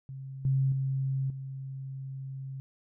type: tone with level steps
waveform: sine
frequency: 134.3 Hz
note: C3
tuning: 46 cents sharp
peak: -38 / -23 / -27 / -36 dBFS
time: 0.09-2.6 s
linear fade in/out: 0 ms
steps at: 0.45 / 0.72 / 1.3 s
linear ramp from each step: 2 ms
effects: none